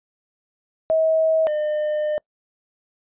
sine / triangle tone pair in turn, 640 / 604.9 Hz, D#5 / D#5, +49 / -49 cents, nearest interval minor second, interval 98 cents, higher first, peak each -15 / -18 dBFS, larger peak first, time 0.9-1.47 / 1.47-2.18 s, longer second, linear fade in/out 0 ms, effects noise-tail reverb RT60 0.1 s tail -26 dB re dry + resampled to 8000 Hz

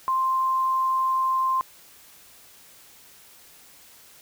sine tone, 1048 Hz, C6, 2 cents sharp, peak -20 dBFS, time 0.08-1.61 s, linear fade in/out 0 ms, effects white hiss -51 dBFS RMS until 4.21 s

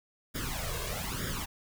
pink noise with flanger, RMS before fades -35 dBFS, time 0.34-1.46 s, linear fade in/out 20 ms, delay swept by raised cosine 0.57 to 1.87 ms, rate 1.1 Hz, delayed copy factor +0.75, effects none

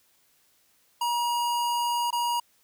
square tone with dropouts, 954 Hz, A#5, 40 cents sharp, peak -25 dBFS, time 1.01-2.4 s, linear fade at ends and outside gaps 5 ms, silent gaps 2.106-2.127 s, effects white hiss -65 dBFS RMS until 2.63 s

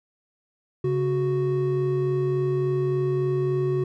triangle tone pair together, 137.83 / 370 Hz, C#3 / F#4, -10 / 0 cents, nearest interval octave + perfect fourth, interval 1710 cents, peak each -23 / -21 dBFS, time 0.84-3.84 s, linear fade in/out 5 ms, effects none

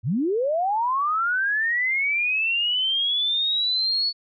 sine linear sweep, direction up, 92.5 to 4443 Hz, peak -20 dBFS, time 0.03-4.13 s, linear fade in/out 50 ms, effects none

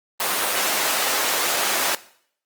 pink high-pass noise, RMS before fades -22 dBFS, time 0.2-1.95 s, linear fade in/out 2 ms, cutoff 580 Hz, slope 12 dB/octave, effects noise-tail reverb RT60 0.6 s tail -18 dB re dry + Opus 24 kbps

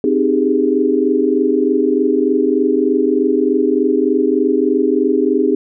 sine chord, Ab major seventh, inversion first, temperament equal with one note detuned, 261.6 / 308.1 / 392 / 415.3 Hz, C4 / Eb4 / G4 / Ab4, 0 / -17 / 0 / 0 cents, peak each -17 dBFS, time 0.04-5.55 s, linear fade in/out 2 ms, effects none

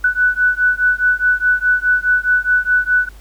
sine beating tone pair, 1485 / 1489.8 Hz, F#6 / F#6, +6 / +11 cents, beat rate 4.8 Hz, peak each -15 dBFS, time 0.04-3.09 s, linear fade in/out 5 ms, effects added 50 Hz sine -36 dBFS peak until 3.2 s + pink hiss -48 dBFS RMS until 3.2 s

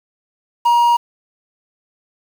triangle tone with quantisation, 949 Hz, A#5, 31 cents sharp, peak -8 dBFS, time 0.65-0.97 s, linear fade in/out 10 ms, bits 6, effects none

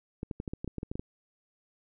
clicks, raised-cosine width 3 ms, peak -22 dBFS, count 12, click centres 0.231 / 0.312 / 0.401 / 0.478 / 0.535 / 0.645 / 0.677 / 0.783 / 0.831 / 0.915 / 0.955 / 0.995 s, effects none

